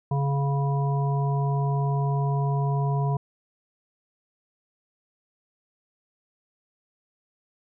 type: harmonic tone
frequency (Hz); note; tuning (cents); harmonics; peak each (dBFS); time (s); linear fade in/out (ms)
139.9; C#3; +16; 1 / 3 / 5 / 7; -22 / -34 / -34 / -33; 0.11-3.17; 5
effects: none